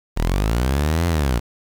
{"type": "linear two-way sweep", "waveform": "sawtooth", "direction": "up then down", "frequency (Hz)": [36.71, 87.3, 54.8], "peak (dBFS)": -13, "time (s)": [0.16, 1.4], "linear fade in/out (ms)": 20, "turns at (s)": 1.07, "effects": ["7-bit"]}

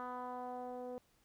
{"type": "tone with low-pass filter sweep", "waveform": "10% pulse", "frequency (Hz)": 249.3, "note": "B3", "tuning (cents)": 16, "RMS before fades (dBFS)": -44, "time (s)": [0, 0.98], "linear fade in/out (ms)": 0, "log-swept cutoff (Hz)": [1200, 520], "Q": 2.5, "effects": ["pink hiss -73 dBFS RMS until 1.24 s"]}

